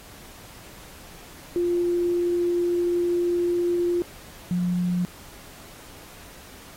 sine tone pair in turn, 349.2 / 178.17 Hz, F4 / F3, 0 / +35 cents, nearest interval octave, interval 1165 cents, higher first, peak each -20 / -21 dBFS, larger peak first, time 1.56-4.02 / 4.51-5.05 s, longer first, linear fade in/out 0 ms, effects pink hiss -46 dBFS RMS until 6.76 s + AAC 48 kbps

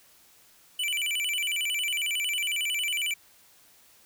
square tone with vibrato, 2637 Hz, E7, in tune, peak -27 dBFS, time 0.79-3.14 s, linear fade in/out 5 ms, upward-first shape square, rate 11 Hz, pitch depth 210 cents each way, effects white hiss -58 dBFS RMS until 4.05 s

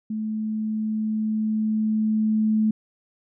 sine tone with level ramp, 216.8 Hz, A3, 25 cents flat, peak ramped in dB -25 to -17 dBFS, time 0.1-2.71 s, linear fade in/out 5 ms, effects none

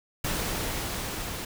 pink noise with level ramp, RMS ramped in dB -29 to -35 dBFS, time 0.24-1.45 s, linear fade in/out 5 ms, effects none

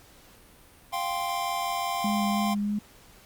square chord, F suspended second, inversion none, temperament equal, 698.5 / 784 / 1046.5 Hz, F5 / G5 / C6, 0 / 0 / 0 cents, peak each -33 / -33 / -32 dBFS, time 0.92-2.55 s, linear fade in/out 20 ms
sine tone with vibrato, 206.6 Hz, G#3, 9 cents flat, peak -25 dBFS, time 2.04-2.79 s, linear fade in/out 5 ms, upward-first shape sine, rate 3.1 Hz, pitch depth 14 cents each way
effects pink hiss -54 dBFS RMS until 3.25 s + Opus 48 kbps

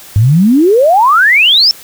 sine exponential sweep, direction up, 98 to 5480 Hz, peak -4 dBFS, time 0.16-1.71 s, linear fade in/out 0 ms, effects white hiss -34 dBFS RMS until 1.83 s

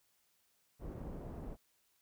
pink low-pass noise, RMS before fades -45 dBFS, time 0.79-1.57 s, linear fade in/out 50 ms, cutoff 550 Hz, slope 12 dB/octave, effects white hiss -75 dBFS RMS until 2.01 s

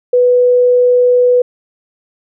sine tone, 493.9 Hz, B4, in tune, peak -6 dBFS, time 0.13-1.42 s, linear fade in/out 5 ms, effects none

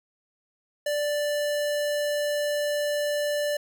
square tone, 587.3 Hz, D5, in tune, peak -25 dBFS, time 0.86-3.57 s, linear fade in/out 5 ms, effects none

